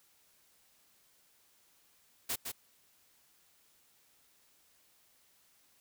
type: noise with echo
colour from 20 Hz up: white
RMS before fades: -35 dBFS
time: 2.29-2.36 s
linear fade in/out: 10 ms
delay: 160 ms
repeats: 1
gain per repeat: -5 dB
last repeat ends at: 2.52 s
effects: white hiss -68 dBFS RMS until 5.8 s